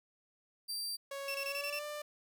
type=tone; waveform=sawtooth; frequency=4699 Hz; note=D8; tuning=in tune; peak=-34 dBFS; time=0.68-0.97 s; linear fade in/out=20 ms
type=tone with pitch glide; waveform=sawtooth; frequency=554.4 to 594.2 Hz; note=C#5 to D5; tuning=0 to +20 cents; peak=-36 dBFS; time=1.11-2.02 s; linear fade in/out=5 ms; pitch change=+120 cents; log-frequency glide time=1.46-1.84 s
type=tone bursts; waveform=30% pulse; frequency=2689 Hz; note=E7; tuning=34 cents sharp; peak=-34 dBFS; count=6; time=1.28-1.79 s; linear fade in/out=2 ms; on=65 ms; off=24 ms
effects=none